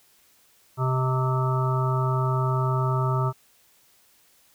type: harmonic tone with a mistuned harmonic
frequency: 130 Hz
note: C3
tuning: 11 cents flat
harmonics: 1 / 3 / 5 / 7 / 9 / 10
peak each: -22 / -32 / -34 / -32 / -32 / -32 dBFS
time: 0.77-3.33 s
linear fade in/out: 50 ms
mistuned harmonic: 5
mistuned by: -26 cents
effects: white hiss -60 dBFS RMS until 4.54 s